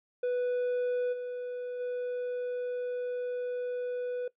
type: tone with level steps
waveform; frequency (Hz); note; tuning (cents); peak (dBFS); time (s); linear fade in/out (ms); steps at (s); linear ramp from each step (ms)
triangle; 493.9; B4; 0; -25 / -32 / -29; 0.23-4.28; 5; 1.12 / 1.79; 20
effects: noise-tail reverb RT60 0.1 s tail -19 dB re dry + resampled to 8000 Hz